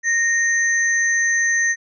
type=tone pair together; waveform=sine; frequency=1856 / 6169 Hz; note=A#6 / G8; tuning=-8 / -29 cents; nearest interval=octave + major sixth; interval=2079 cents; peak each=-16 / -23 dBFS; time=0.03-1.76 s; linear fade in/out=50 ms; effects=none